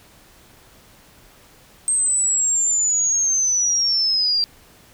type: linear sweep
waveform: sine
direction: down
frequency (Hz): 8372 to 4699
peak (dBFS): -16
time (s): 1.88-4.44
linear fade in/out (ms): 0
effects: pink hiss -50 dBFS RMS until 4.93 s